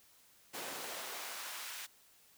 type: noise with high-pass filter sweep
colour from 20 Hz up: pink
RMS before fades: -44 dBFS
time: 0.53-1.87 s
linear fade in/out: 20 ms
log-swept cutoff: 310 to 1700 Hz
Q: 0.8
effects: white hiss -65 dBFS RMS until 2.37 s